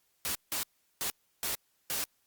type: noise bursts at uneven times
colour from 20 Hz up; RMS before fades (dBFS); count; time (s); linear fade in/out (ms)
white; -33; 5; 0.25-0.35 / 0.52-0.63 / 1.01-1.1 / 1.43-1.55 / 1.9-2.04; 0
effects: white hiss -73 dBFS RMS until 2.26 s + Opus 48 kbps